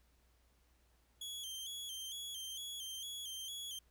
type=tone with vibrato; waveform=sawtooth; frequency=3251 Hz; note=G#7; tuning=38 cents flat; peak=-40 dBFS; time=1.21-3.79 s; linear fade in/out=5 ms; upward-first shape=square; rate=2.2 Hz; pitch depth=57 cents each way; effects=added 60 Hz sine -70 dBFS peak until 3.9 s + pink hiss -75 dBFS RMS until 3.9 s